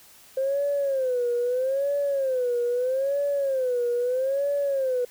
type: tone with vibrato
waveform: sine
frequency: 523.3 Hz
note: C5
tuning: in tune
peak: -21 dBFS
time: 0.37-5.05 s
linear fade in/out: 5 ms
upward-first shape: sine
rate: 0.78 Hz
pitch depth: 150 cents each way
effects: tanh soft clip ceiling -17 dBFS + white hiss -52 dBFS RMS until 5.1 s